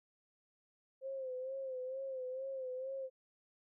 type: tone with vibrato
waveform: sine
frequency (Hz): 523.3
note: C5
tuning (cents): 0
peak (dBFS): -39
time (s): 1.01-3.1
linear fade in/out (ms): 50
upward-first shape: sine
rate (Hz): 2.2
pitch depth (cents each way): 58
effects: none